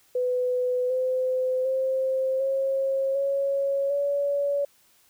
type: tone with pitch steps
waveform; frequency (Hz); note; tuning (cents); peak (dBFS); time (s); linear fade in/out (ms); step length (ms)
sine; 499.8 / 512.7 / 525.9 / 539.4 / 553.3 / 567.5; B4 / C5 / C5 / C#5 / C#5 / C#5; +21 / -35 / +9 / -47 / -3 / +41; -22; 0.15-4.65; 5; 750
effects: white hiss -61 dBFS RMS until 5.09 s